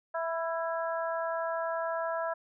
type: harmonic tone with a mistuned harmonic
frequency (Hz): 329.6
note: E4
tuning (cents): 0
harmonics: 2 / 3 / 4 / 5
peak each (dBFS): -32 / -36 / -38 / -40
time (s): 0.14-2.34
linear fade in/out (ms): 10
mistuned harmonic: 4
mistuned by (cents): +21
effects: none